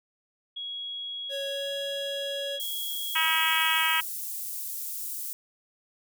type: tone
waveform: sine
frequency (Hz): 3320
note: G#7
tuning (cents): -1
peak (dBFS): -33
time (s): 0.56-3.81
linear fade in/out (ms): 10
type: tone with pitch glide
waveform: square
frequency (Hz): 554.4 to 559.5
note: C#5 to C#5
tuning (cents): 0 to +16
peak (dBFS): -33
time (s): 1.29-2.6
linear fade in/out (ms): 50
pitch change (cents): +16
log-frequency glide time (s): 1.48-1.71
type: high-pass noise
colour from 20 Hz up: white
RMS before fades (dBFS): -35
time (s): 2.6-5.33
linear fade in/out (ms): 0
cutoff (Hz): 9300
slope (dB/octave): 12
type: harmonic tone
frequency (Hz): 321.3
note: E4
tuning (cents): -44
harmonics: 3 / 4 / 5 / 6 / 7 / 8 / 9 / 10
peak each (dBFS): -31 / -31 / -31 / -31 / -31 / -31 / -31 / -31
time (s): 3.15-4.01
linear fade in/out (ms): 10
effects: none